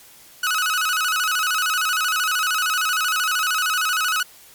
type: tone with vibrato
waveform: sawtooth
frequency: 1372 Hz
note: F6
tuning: 31 cents flat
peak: -15 dBFS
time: 0.43-4.23 s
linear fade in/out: 5 ms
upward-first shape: square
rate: 13 Hz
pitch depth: 120 cents each way
effects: white hiss -47 dBFS RMS until 4.54 s + MP3 96 kbps